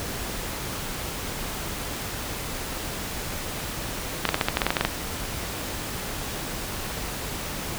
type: clicks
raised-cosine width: 0.3 ms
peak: -4 dBFS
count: 12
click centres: 4.253 / 4.29 / 4.344 / 4.412 / 4.485 / 4.571 / 4.618 / 4.666 / 4.705 / 4.768 / 4.81 / 4.85 s
effects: pink hiss -32 dBFS RMS until 7.78 s